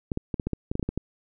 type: clicks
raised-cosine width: 3 ms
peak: -14 dBFS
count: 12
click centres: 0.118 / 0.174 / 0.342 / 0.398 / 0.47 / 0.533 / 0.715 / 0.754 / 0.796 / 0.828 / 0.89 / 0.976 s
effects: none